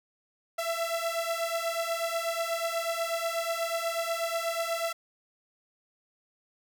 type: beating tone pair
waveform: sawtooth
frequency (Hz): 664 / 672.2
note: E5 / E5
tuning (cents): +12 / +34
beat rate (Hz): 8.2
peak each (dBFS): -28 / -28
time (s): 0.58-4.93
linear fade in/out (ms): 10
effects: none